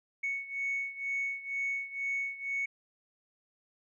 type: beating tone pair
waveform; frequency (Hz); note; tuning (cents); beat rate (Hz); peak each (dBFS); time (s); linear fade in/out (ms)
sine; 2217 / 2219.1; C#7 / C#7; 0 / +1; 2.1; -33 / -36; 0.23-2.66; 10
effects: tanh soft clip ceiling -26 dBFS